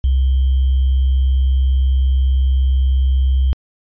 sine tone with sample-and-hold, 65.5 Hz, C2, 2 cents sharp, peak -11 dBFS, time 0.04-3.53 s, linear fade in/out 0 ms, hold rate 3150 Hz, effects resampled to 11025 Hz

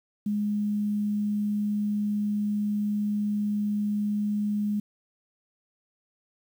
sine tone with quantisation, 207.7 Hz, G#3, in tune, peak -24 dBFS, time 0.26-4.8 s, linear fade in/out 5 ms, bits 9, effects none

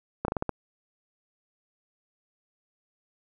slowing click train, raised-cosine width 1 ms, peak -13 dBFS, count 6, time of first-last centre 0.25-0.493 s, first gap 32 ms, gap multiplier 1.21, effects none

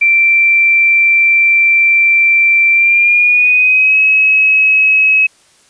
sine tone with pitch glide, 2349 to 2562 Hz, D7 to E7, 0 to -50 cents, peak -6 dBFS, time 0.01-5.27 s, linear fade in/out 10 ms, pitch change +150 cents, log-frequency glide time 2.72-3.98 s, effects white hiss -49 dBFS RMS until 5.69 s + resampled to 22050 Hz

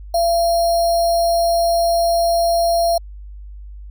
sine tone with sample-and-hold, 680 Hz, F5, 46 cents flat, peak -13 dBFS, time 0.14-2.98 s, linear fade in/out 5 ms, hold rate 4900 Hz, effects added 50 Hz sine -32 dBFS peak until 3.9 s

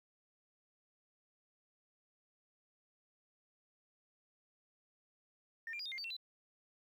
sine tone with pitch steps, 1819 / 2383 / 4861 / 3670 / 2113 / 4598 / 2709 / 4001 Hz, A#6 / D7 / D#8 / A#7 / C7 / D8 / E7 / B7, -43 / +25 / -41 / -28 / +16 / -37 / +47 / +22 cents, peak -40 dBFS, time 5.67-6.166 s, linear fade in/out 2 ms, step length 62 ms, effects tanh soft clip ceiling -37 dBFS + 12-bit

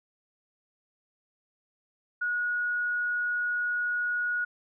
sine tone, 1453 Hz, F#6, 32 cents flat, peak -26 dBFS, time 2.21-4.45 s, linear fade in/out 10 ms, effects none

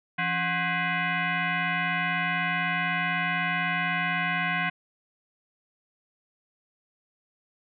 sine tone with frequency modulation, 278 Hz, C#4, 5 cents sharp, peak -24 dBFS, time 0.18-4.7 s, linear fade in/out 10 ms, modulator 448 Hz, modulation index 5.2, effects none

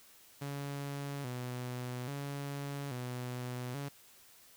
sawtooth tone with vibrato, 132.6 Hz, C3, 23 cents sharp, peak -34 dBFS, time 0.41-3.89 s, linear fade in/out 10 ms, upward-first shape square, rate 0.6 Hz, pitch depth 110 cents each way, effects white hiss -60 dBFS RMS until 4.56 s

